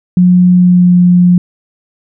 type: tone with pitch glide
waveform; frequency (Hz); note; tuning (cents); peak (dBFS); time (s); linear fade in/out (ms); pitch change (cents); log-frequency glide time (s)
sine; 179.9 to 177.83; F#3 to F3; -48 to +32; -3; 0.17-1.38; 2; -20; 0.52-0.97
effects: none